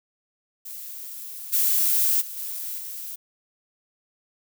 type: noise with level steps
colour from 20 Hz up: violet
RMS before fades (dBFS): -37 / -21 / -36 / -32 / -35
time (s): 0.65-3.16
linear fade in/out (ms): 10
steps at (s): 1.52 / 2.2 / 2.36 / 2.77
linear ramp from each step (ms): 20
effects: none